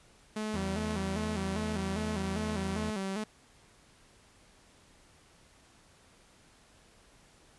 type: tone with vibrato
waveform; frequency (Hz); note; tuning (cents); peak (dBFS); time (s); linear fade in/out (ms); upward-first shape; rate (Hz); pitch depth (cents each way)
sawtooth; 203.6; G#3; -34; -29; 0.36-3.24; 5; square; 2.5; 94
type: tone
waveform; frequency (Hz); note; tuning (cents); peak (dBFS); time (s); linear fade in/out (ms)
20% pulse; 82.41; E2; 0; -31; 0.53-2.91; 10
effects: pink hiss -61 dBFS RMS until 7.58 s + resampled to 24000 Hz